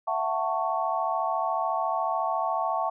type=chord; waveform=sine; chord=F# minor seventh; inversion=third; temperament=just; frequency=666 / 740 / 888 / 1110 Hz; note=E5 / F#5 / A5 / C#6; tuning=+18 / 0 / +16 / +2 cents; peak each=-30 dBFS; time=0.07-2.9 s; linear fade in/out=10 ms; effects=none